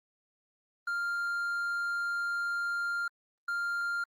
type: tone pair in turn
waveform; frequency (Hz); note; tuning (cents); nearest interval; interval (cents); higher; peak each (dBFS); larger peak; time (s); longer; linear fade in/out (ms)
triangle; 1396.9 / 1396.9; F6 / F6; 0 / 0; unison; 0; neither; -28; neither; 0.87-3.08 / 3.48-4.04; first; 5
effects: Opus 32 kbps